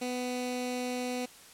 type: tone with notch filter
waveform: 15% pulse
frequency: 249.1 Hz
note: B3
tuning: 15 cents sharp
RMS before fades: -34 dBFS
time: 0.01-1.26 s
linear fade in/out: 10 ms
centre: 1100 Hz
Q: 1.3
effects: white hiss -53 dBFS RMS until 1.53 s + low-pass 11000 Hz 12 dB/octave